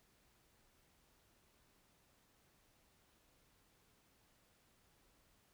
silence, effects pink hiss -73 dBFS RMS until 5.53 s

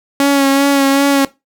sawtooth tone with vibrato, 277.2 Hz, C#4, in tune, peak -5 dBFS, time 0.2-1.25 s, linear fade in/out 2 ms, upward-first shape sine, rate 2.6 Hz, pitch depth 26 cents each way, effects noise-tail reverb RT60 0.2 s tail -18 dB re dry

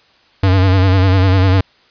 square tone with vibrato, 94.4 Hz, F#2, 35 cents sharp, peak -9 dBFS, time 0.43-1.61 s, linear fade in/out 5 ms, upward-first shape sine, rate 10 Hz, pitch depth 60 cents each way, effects white hiss -51 dBFS RMS until 1.9 s + resampled to 11025 Hz

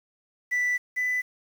sine tone pair in turn, 1975.5 / 1996.1 Hz, B6 / B6, 0 / +18 cents, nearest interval unison, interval 18 cents, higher second, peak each -20 / -22 dBFS, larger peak first, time 0.51-0.78 / 0.96-1.22 s, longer first, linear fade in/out 20 ms, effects tanh soft clip ceiling -21 dBFS + 8-bit

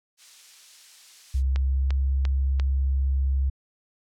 violet noise, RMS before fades -36 dBFS, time 0.17-1.43 s, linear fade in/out 50 ms
sine tone with pitch glide, 66.3 to 67.38 Hz, C2 to C#2, +23 to -49 cents, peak -20 dBFS, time 1.34-3.5 s, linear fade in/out 10 ms, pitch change +28 cents, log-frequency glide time 1.47-1.97 s
click train, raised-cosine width 0.2 ms, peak -16 dBFS, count 4, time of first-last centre 1.56-2.598 s, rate 2.89 Hz
effects low-pass 5000 Hz 12 dB/octave

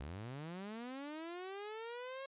sawtooth linear sweep, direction up, 61.74 to 548 Hz, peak -40 dBFS, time 0-2.26 s, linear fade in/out 5 ms, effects resampled to 8000 Hz

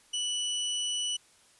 sawtooth tone, 2960 Hz, F#7, in tune, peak -26 dBFS, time 0.13-1.17 s, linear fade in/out 10 ms, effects white hiss -61 dBFS RMS until 1.59 s + resampled to 24000 Hz

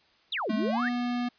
sine exponential two-way sweep, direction down then up, 4100 to 194.3 to 1980 Hz, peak -28 dBFS, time 0.32-0.89 s, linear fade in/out 5 ms, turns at 0.53 s
square tone with pitch glide, 215.7 to 243.5 Hz, A3 to B3, -34 to -24 cents, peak -28 dBFS, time 0.49-1.29 s, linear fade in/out 10 ms, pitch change +210 cents, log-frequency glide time 0.7-0.81 s
effects white hiss -63 dBFS RMS until 1.38 s + resampled to 11025 Hz

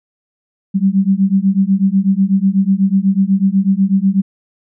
sine beating tone pair, 190 / 198.1 Hz, F#3 / G3, +46 / +18 cents, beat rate 8.1 Hz, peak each -13 dBFS, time 0.74-4.22 s, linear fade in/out 20 ms, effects none

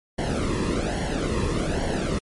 brown noise with flanger, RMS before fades -25 dBFS, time 0.18-2.19 s, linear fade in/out 10 ms, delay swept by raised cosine 0.8 to 1.37 ms, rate 1.2 Hz, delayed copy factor -0.75, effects MP3 48 kbps

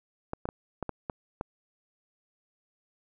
clicks, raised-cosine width 1 ms, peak -18 dBFS, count 7, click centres 0.334 / 0.455 / 0.489 / 0.827 / 0.893 / 1.098 / 1.411 s, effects none

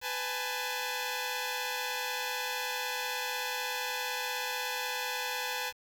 10% pulse tone cluster, 499.9 / 823 / 879 Hz, B4 / G#5 / A5, +21 / -16 / -2 cents, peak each -29 dBFS, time 0.01-5.73 s, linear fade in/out 50 ms, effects 9-bit

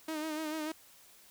sawtooth tone with vibrato, 311.1 Hz, D#4, in tune, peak -31 dBFS, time 0.08-0.72 s, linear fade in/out 5 ms, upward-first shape sine, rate 6.8 Hz, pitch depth 47 cents each way, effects white hiss -59 dBFS RMS until 1.3 s

